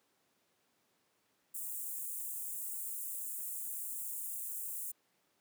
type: high-pass noise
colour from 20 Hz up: white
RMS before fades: -41 dBFS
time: 1.54-4.92 s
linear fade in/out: 10 ms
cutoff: 7600 Hz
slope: 48 dB/octave
effects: pink hiss -75 dBFS RMS until 5.4 s + high-pass 200 Hz 12 dB/octave